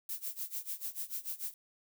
violet noise with tremolo, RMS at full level -37 dBFS, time 0.09-1.54 s, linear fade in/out 2 ms, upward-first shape sine, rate 6.8 Hz, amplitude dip 90%, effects none

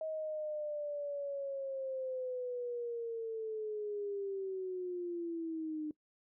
sine linear sweep, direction down, 635 to 302 Hz, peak -36 dBFS, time 0.01-5.91 s, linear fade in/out 2 ms, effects noise-tail reverb RT60 0.1 s tail -22 dB re dry

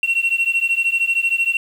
sine beating tone pair, 2722 / 2735 Hz, F7 / F7, -45 / -37 cents, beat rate 13 Hz, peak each -17 dBFS, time 0.03-1.57 s, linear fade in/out 2 ms, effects tanh soft clip ceiling -12 dBFS + 7-bit

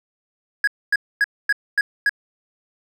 triangle tone bursts, 1661.2 Hz, G#6, in tune, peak -12 dBFS, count 6, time 0.64-2.094 s, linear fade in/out 2 ms, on 34 ms, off 250 ms, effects none

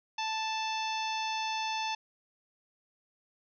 harmonic tone, 880 Hz, A5, in tune, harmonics 1 / 2 / 3 / 4 / 5 / 6 / 7, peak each -33 / -44 / -38 / -40 / -45 / -44 / -47 dBFS, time 0.18-1.95 s, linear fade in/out 5 ms, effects none

